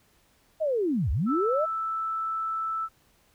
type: linear two-way sweep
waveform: sine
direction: down then up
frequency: 654 to 56.8 to 654 Hz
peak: -23 dBFS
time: 0.6-1.66 s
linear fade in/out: 20 ms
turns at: 1.11 s
type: tone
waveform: sine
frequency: 1318.5 Hz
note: E6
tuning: in tune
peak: -27 dBFS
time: 1.26-2.89 s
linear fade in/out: 50 ms
effects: pink hiss -64 dBFS RMS until 3.34 s